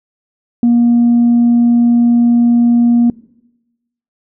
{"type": "tone", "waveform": "sine", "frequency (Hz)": 237.5, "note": "A#3", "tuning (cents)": 33, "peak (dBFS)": -5, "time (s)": [0.63, 3.1], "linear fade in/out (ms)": 2, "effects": ["noise-tail reverb RT60 1.0 s tail -22 dB re dry", "tanh soft clip ceiling -4 dBFS"]}